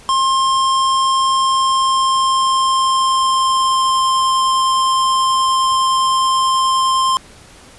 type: tone with pitch glide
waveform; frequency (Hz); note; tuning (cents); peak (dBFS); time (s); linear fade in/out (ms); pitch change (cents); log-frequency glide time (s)
square; 1062 to 1051.6; C6 to C6; +25 to +8; -13; 0.09-7.17; 0; -17; 1.31-3.99
effects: pink hiss -42 dBFS RMS until 7.78 s + resampled to 24000 Hz